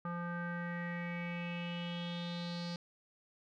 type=tone with low-pass filter sweep; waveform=square; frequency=173 Hz; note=F3; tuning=16 cents flat; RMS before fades=-40 dBFS; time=0.05-2.76 s; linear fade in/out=2 ms; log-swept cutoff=1300 to 4700 Hz; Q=5.8; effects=none